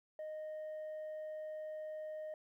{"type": "tone", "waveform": "sine", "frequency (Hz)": 619, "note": "D#5", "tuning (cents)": -9, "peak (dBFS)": -39, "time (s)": [0.19, 2.34], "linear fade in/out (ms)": 2, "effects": ["tanh soft clip ceiling -41 dBFS", "13-bit"]}